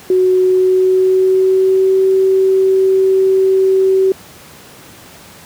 sine tone with pitch glide, 370 to 381.5 Hz, F#4 to G4, 0 to -47 cents, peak -8 dBFS, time 0.1-4.12 s, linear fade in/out 2 ms, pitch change +53 cents, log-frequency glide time 0.41-1.99 s, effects pink hiss -38 dBFS RMS until 5.45 s + high-pass 100 Hz 12 dB/octave

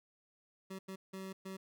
25% pulse tone bursts at uneven times, 190.7 Hz, G3, 47 cents flat, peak -39 dBFS, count 4, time 0.7-0.79 / 0.88-0.96 / 1.13-1.33 / 1.45-1.57 s, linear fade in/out 10 ms, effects none

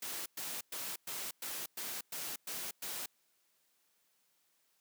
white noise bursts, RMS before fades -41 dBFS, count 9, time 0.02-3.06 s, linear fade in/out 5 ms, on 240 ms, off 110 ms, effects white hiss -75 dBFS RMS until 4.8 s + high-pass 150 Hz 12 dB/octave

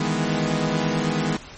sawtooth chord, E major seventh, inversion third, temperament equal, 155.56 / 164.81 / 207.7 / 246.9 Hz, D#3 / E3 / G#3 / B3, 0 / 0 / 0 / 0 cents, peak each -22 / -23 / -22 / -23 dBFS, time 0-1.37 s, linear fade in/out 5 ms, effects pink hiss -41 dBFS RMS until 1.57 s + MP3 32 kbps

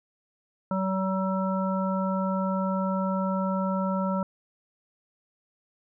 harmonic tone, 190 Hz, F#3, 46 cents sharp, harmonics 1 / 3 / 5 / 7, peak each -26 / -31 / -33 / -34 dBFS, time 0.71-4.23 s, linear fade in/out 2 ms, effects none

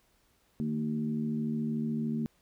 harmonic tone with a mistuned harmonic, 76.9 Hz, D#2, 20 cents flat, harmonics 2 / 3 / 4 / 5, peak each -36 / -30 / -43 / -45 dBFS, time 0.6-2.26 s, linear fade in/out 0 ms, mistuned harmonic 3, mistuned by -25 cents, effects pink hiss -69 dBFS RMS until 2.41 s

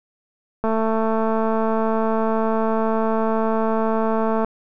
click train, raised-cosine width 1 ms, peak -9 dBFS, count 846, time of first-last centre 0.64-4.446 s, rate 222 Hz, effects none

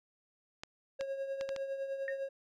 clicks, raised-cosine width 0.2 ms, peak -24 dBFS, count 5, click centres 0.635 / 1.01 / 1.411 / 1.491 / 1.563 s
triangle tone with tremolo, 544 Hz, C#5, 33 cents flat, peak -31 dBFS, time 0.99-2.29 s, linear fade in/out 10 ms, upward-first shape triangle, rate 9.9 Hz, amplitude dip 60%
sine tone with exponential decay, 1840 Hz, A#6, 23 cents flat, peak -32 dBFS, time 2.08-2.19 s, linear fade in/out 1 ms, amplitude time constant 22 ms
effects none

